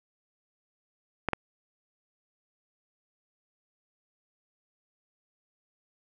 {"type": "clicks", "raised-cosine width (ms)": 0.5, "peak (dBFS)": [-11, -11], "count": 2, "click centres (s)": [1.287, 1.333], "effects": []}